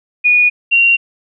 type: tone pair in turn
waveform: sine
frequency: 2456 / 2757 Hz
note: D#7 / F7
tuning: -23 / -23 cents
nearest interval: major second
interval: 200 cents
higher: second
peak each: -7 dBFS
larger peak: neither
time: 0.24-0.5 / 0.71-0.97 s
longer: neither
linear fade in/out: 20 ms
effects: none